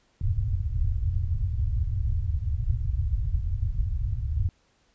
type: low-pass noise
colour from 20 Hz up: white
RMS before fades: -26 dBFS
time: 0.21-4.49 s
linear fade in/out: 2 ms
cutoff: 110 Hz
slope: 48 dB/octave
effects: pink hiss -66 dBFS RMS until 4.94 s + resampled to 16000 Hz